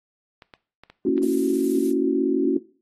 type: clicks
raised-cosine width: 0.3 ms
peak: -27 dBFS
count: 5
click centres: 0.422 / 0.538 / 0.836 / 0.9 / 1.179 s
type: chord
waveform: sine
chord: F# dominant seventh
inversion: first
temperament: just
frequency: 231.2 / 277.5 / 333 / 370 Hz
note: A#3 / C#4 / E4 / F#4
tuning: -14 / +2 / +18 / 0 cents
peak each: -27 / -22 / -25 / -22 dBFS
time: 1.05-2.57 s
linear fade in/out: 5 ms
type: noise with tremolo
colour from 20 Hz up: violet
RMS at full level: -35 dBFS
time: 1.22-1.92 s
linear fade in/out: 10 ms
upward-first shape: square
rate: 19 Hz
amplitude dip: 25%
effects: noise-tail reverb RT60 0.4 s tail -18 dB re dry + AAC 32 kbps